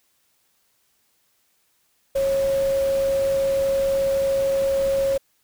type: tone in noise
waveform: sine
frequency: 546 Hz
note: C#5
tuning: 26 cents flat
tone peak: -18 dBFS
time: 2.15-5.18 s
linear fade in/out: 10 ms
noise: pink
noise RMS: -36 dBFS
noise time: 2.15-5.18 s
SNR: +15 dB
effects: white hiss -66 dBFS RMS until 5.43 s